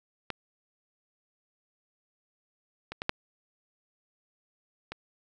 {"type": "clicks", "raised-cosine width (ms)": 0.3, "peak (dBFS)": [-16, -21, -17, -9, -21], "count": 5, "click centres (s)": [0.303, 2.92, 3.019, 3.094, 4.92], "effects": []}